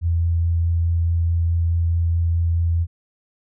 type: tone with vibrato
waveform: sine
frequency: 84.2 Hz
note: E2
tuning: 37 cents sharp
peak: -16 dBFS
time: 0.01-2.87 s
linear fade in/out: 50 ms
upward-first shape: triangle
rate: 4.7 Hz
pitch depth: 11 cents each way
effects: none